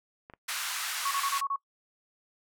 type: clicks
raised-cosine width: 0.5 ms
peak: -31 dBFS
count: 2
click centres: 0.299 / 0.337 s
type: band-pass noise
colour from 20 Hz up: pink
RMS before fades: -34 dBFS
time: 0.48-1.41 s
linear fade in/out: 10 ms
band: 1100 to 14000 Hz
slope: 24 dB/octave
type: tone bursts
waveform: sine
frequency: 1108.7 Hz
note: C#6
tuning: in tune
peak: -27 dBFS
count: 6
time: 1.05-1.561 s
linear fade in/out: 5 ms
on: 61 ms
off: 29 ms
effects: noise-tail reverb RT60 0.1 s tail -23 dB re dry